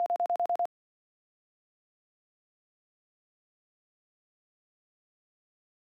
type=tone bursts; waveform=sine; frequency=698.5 Hz; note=F5; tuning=in tune; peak=-24 dBFS; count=7; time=0-0.654 s; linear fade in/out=0 ms; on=60 ms; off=39 ms; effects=high-pass 400 Hz 12 dB/octave + AAC 64 kbps